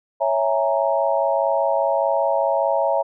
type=chord; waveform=sine; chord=A# half-diminished seventh; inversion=first; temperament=equal; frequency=554.4 / 659.3 / 830.6 / 932.3 Hz; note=C#5 / E5 / G#5 / A#5; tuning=0 / 0 / 0 / 0 cents; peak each=-21 / -21 / -25 / -24 dBFS; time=0.2-3.03 s; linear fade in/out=20 ms; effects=none